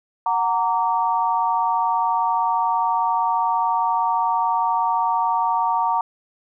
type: chord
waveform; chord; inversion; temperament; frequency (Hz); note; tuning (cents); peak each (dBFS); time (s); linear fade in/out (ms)
sine; Gb augmented; none; just; 740 / 925 / 1156.2; Gb5 / Bb5 / D6; 0 / -14 / -27; -24 / -19 / -25; 0.26-6.01; 2
effects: none